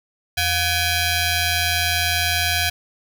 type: ring-modulated tone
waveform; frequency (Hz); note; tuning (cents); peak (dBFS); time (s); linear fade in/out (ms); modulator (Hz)
10% pulse; 800; G5; +35; -7; 0.37-2.7; 10; 885
effects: none